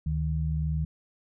sine tone pair together, 73.37 / 155.56 Hz, D2 / D#3, -1 / 0 cents, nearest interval octave + minor second, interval 1301 cents, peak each -28 dBFS, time 0.06-0.85 s, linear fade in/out 5 ms, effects none

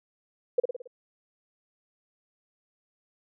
sine tone with echo, 493.9 Hz, B4, in tune, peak -17 dBFS, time 0.58-0.6 s, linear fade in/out 5 ms, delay 55 ms, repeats 5, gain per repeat -5 dB, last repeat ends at 0.875 s, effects none

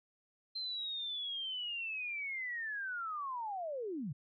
sine linear sweep, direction down, 4143 to 122.1 Hz, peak -37 dBFS, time 0.55-4.13 s, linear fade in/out 10 ms, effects none

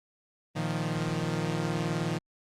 sawtooth chord, Bb suspended fourth, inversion none, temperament equal, 116.54 / 155.56 / 174.61 Hz, Bb2 / Eb3 / F3, 0 / 0 / 0 cents, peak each -32 / -27 / -29 dBFS, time 0.55-2.19 s, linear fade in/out 20 ms, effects low-pass 8000 Hz 12 dB/octave + Opus 32 kbps

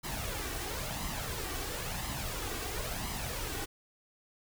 pink noise with flanger, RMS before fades -37 dBFS, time 0.03-3.66 s, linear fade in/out 20 ms, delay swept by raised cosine 0.98 to 2.68 ms, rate 0.98 Hz, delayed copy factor +0.55, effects none

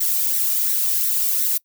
violet noise with flanger, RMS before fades -20 dBFS, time 0-1.58 s, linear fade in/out 10 ms, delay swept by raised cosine 0.5 to 1.7 ms, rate 2.8 Hz, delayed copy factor +0.6, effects noise-tail reverb RT60 0.1 s tail -23 dB re dry

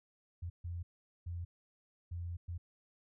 sine tone bursts at uneven times, 86.5 Hz, F2, 16 cents flat, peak -38 dBFS, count 5, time 0.42-0.5 / 0.64-0.83 / 1.26-1.45 / 2.11-2.37 / 2.48-2.58 s, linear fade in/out 10 ms, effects none

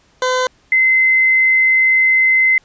20% pulse / sine tone pair in turn, 509 / 2059 Hz, C5 / C7, -48 / -28 cents, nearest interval 2 octaves, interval 2420 cents, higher second, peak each -9 dBFS, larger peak neither, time 0.22-0.47 / 0.72-2.58 s, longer second, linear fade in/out 2 ms, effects pink hiss -54 dBFS RMS until 2.64 s + resampled to 16000 Hz

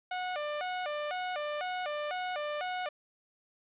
sawtooth tone with vibrato, 659.3 Hz, E5, in tune, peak -29 dBFS, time 0.11-2.89 s, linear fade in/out 5 ms, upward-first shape square, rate 2 Hz, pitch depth 180 cents each way, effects resampled to 8000 Hz + 10-bit

